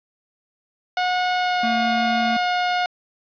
sawtooth tone with pitch glide, 727 to 719.1 Hz, F#5 to F#5, -31 to -50 cents, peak -15 dBFS, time 0.97-2.86 s, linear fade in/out 2 ms, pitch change -19 cents, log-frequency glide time 1.38-1.73 s
square tone, 226.5 Hz, A#3, 50 cents flat, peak -24 dBFS, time 1.63-2.37 s, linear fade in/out 5 ms
effects resampled to 11025 Hz + 7-bit

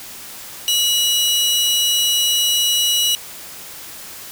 sawtooth tone pair together, 2920 / 3934 Hz, F#7 / B7, -24 / -7 cents, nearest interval perfect fourth, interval 517 cents, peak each -12 / -20 dBFS, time 0.68-3.15 s, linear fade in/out 0 ms, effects white hiss -35 dBFS RMS until 4.31 s

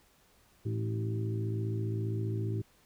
harmonic tone with a mistuned harmonic, 55 Hz, A1, in tune, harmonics 2 / 3 / 4 / 5 / 6 / 7, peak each -31 / -45 / -44 / -50 / -41 / -41 dBFS, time 0.65-2.62 s, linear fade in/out 10 ms, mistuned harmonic 6, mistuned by -37 cents, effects pink hiss -65 dBFS RMS until 2.85 s

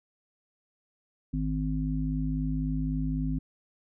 harmonic tone, 51.91 Hz, G#1, in tune, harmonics 1 / 3 / 5, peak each -31 / -31 / -31 dBFS, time 1.33-3.39 s, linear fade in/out 10 ms, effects none

